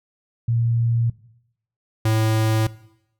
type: tone pair in turn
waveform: sine / square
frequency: 116.7 / 110.15 Hz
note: A#2 / A2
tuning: +2 / +2 cents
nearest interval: minor second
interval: 100 cents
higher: first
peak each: -17 dBFS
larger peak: neither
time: 0.48-1.1 / 2.05-2.67 s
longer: neither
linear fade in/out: 5 ms
effects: noise-tail reverb RT60 0.8 s tail -19 dB re dry